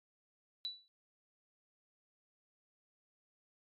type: tone with exponential decay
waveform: sine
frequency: 3951 Hz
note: B7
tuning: in tune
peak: -34 dBFS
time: 0.65-0.88 s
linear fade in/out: 0 ms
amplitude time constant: 49 ms
effects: MP3 64 kbps